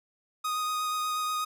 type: tone with vibrato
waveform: 45% pulse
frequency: 1244 Hz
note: D#6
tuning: 1 cent flat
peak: -28 dBFS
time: 0.44-1.45 s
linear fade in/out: 10 ms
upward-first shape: sine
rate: 8.3 Hz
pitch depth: 11 cents each way
effects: none